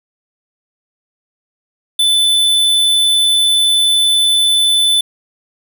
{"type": "tone", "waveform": "square", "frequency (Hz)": 3509, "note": "A7", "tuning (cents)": -5, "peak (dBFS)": -10, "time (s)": [1.99, 5.01], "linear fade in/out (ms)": 5, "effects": ["8-bit"]}